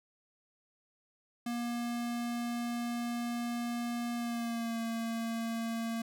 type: tone with pitch glide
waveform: square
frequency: 237.9 to 228.6 Hz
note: A#3 to A#3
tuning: +35 to -34 cents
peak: -34 dBFS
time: 1.46-6.02 s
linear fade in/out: 5 ms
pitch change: -69 cents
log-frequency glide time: 4.15-4.8 s
effects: none